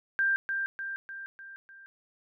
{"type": "tone with echo", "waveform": "sine", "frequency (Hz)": 1584, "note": "G6", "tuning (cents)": 18, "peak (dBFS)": -23, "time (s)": [0.19, 0.36], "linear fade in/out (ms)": 0, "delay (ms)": 300, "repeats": 5, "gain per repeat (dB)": -5, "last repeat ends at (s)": 1.86, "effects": []}